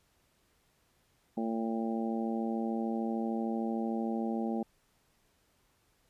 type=harmonic tone; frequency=113.3 Hz; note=A#2; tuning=49 cents flat; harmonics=2 / 3 / 4 / 5 / 6 / 7; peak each=-32 / -38 / -42 / -43 / -46 / -41 dBFS; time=1.37-4.63 s; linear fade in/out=5 ms; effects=pink hiss -71 dBFS RMS until 6.09 s + resampled to 32000 Hz